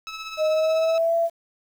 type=tone with tremolo; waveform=15% pulse; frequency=1300 Hz; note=E6; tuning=24 cents flat; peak=-23 dBFS; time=0.07-0.98 s; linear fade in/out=0 ms; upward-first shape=triangle; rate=16 Hz; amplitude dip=60%
type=tone with pitch glide; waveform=sine; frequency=622 to 670.5 Hz; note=D#5 to E5; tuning=-1 to +29 cents; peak=-18 dBFS; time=0.37-1.3 s; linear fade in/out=50 ms; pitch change=+130 cents; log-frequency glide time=0.48-1.15 s
effects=low-pass 6000 Hz 12 dB/octave + 8-bit